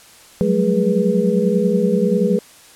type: tone cluster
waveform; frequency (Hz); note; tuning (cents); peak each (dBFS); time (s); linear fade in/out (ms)
sine; 181.7 / 192.1 / 213.7 / 414 / 488; F#3 / G3 / G#3 / G#4 / B4; -31 / -35 / +50 / -5 / -21; -20; 0.41-2.39; 0
effects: white hiss -45 dBFS RMS until 2.75 s + low-pass 11000 Hz 12 dB/octave

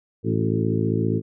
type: harmonic tone with a mistuned harmonic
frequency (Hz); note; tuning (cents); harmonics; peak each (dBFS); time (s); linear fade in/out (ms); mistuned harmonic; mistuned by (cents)
55; A1; 0; 2 / 3 / 4 / 5 / 6 / 7 / 8; -24 / -26 / -27 / -28 / -29 / -29 / -30; 0.23-1.22; 50; 7; -32
effects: none

